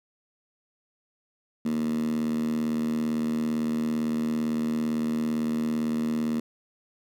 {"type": "tone with high-pass filter", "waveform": "10% pulse", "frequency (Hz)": 77.78, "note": "D#2", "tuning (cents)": 0, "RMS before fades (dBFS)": -27, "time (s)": [1.65, 6.4], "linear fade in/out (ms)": 5, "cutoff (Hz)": 220, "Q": 9.4, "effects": []}